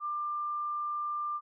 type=tone; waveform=sine; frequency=1191 Hz; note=D6; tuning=24 cents sharp; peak=-31 dBFS; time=0-1.41 s; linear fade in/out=50 ms; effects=none